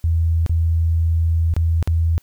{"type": "tone with dropouts", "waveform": "sine", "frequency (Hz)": 82.41, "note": "E2", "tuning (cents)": 0, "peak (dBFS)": -14, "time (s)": [0.04, 2.18], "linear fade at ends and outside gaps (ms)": 0, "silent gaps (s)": [[0.463, 0.495], [1.539, 1.565], [1.827, 1.875]], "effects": ["white hiss -58 dBFS RMS until 2.22 s"]}